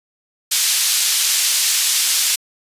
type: band-pass noise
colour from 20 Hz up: pink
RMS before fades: -17 dBFS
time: 0.51-2.36 s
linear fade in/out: 10 ms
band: 3900 to 12000 Hz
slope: 12 dB/octave
effects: resampled to 32000 Hz